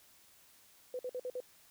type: tone bursts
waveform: sine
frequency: 502 Hz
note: B4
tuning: 28 cents sharp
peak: -36 dBFS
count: 5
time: 0.94-1.403 s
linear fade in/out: 2 ms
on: 51 ms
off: 52 ms
effects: white hiss -63 dBFS RMS until 1.7 s